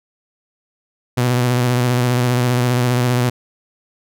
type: tone with vibrato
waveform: sawtooth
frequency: 123.47 Hz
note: B2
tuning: in tune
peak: -10 dBFS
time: 1.17-3.3 s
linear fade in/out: 10 ms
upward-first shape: square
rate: 15 Hz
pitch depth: 30 cents each way
effects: none